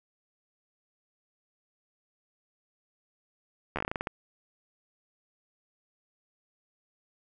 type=slowing click train; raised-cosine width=0.5 ms; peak=-16 dBFS; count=11; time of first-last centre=3.76-4.072 s; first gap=12 ms; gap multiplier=1.2; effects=none